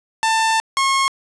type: tone pair in turn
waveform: sawtooth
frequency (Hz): 891 / 1084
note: A5 / C#6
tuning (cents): +22 / -39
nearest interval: minor third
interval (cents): 339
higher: second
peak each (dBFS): -11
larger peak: neither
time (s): 0.23-0.6 / 0.77-1.08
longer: first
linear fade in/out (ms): 0
effects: resampled to 22050 Hz + 8-bit